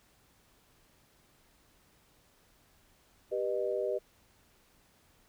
sine chord, G augmented, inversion none, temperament just, 392 / 490 / 612.5 Hz, G4 / B4 / D#5, 0 / -14 / -27 cents, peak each -34 dBFS, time 3.31-3.99 s, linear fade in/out 20 ms, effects pink hiss -66 dBFS RMS until 5.28 s

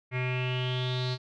square tone with low-pass filter sweep, 126.7 Hz, B2, 45 cents sharp, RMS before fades -30 dBFS, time 0.11-1.18 s, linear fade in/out 50 ms, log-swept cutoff 2200 to 4300 Hz, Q 7.4, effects none

